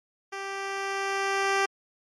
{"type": "tone with level ramp", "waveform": "10% pulse", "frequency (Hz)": 392, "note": "G4", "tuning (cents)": 0, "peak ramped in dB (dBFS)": [-25, -13], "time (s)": [0.32, 1.66], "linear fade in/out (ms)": 10, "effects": ["low-pass 6000 Hz 12 dB/octave", "MP3 96 kbps"]}